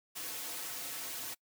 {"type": "noise with comb filter", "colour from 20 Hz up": "white", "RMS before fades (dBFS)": -41, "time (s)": [0.15, 1.35], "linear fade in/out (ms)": 20, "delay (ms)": 5, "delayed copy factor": -0.7, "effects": ["noise-tail reverb RT60 0.1 s tail -24 dB re dry", "high-pass 150 Hz 12 dB/octave"]}